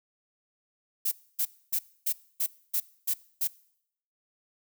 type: noise bursts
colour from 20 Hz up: violet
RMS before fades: -27 dBFS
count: 8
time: 1.05-3.476 s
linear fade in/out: 10 ms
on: 67 ms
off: 270 ms
effects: noise-tail reverb RT60 0.7 s tail -22 dB re dry